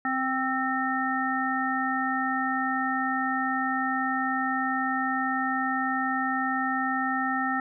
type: harmonic tone with a mistuned harmonic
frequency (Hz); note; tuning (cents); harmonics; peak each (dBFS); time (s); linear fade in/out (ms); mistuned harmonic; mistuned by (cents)
261.6; C4; 0; 1 / 3 / 5 / 7; -30 / -30 / -30 / -30; 0.05-7.6; 2; 5; +17
effects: none